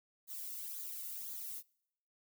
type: noise with flanger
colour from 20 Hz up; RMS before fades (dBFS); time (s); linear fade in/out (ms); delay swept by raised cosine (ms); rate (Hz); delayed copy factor
violet; -44; 0.27-1.63; 50; 0.36 to 1.27; 1.9; -0.6
effects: noise-tail reverb RT60 0.8 s tail -26 dB re dry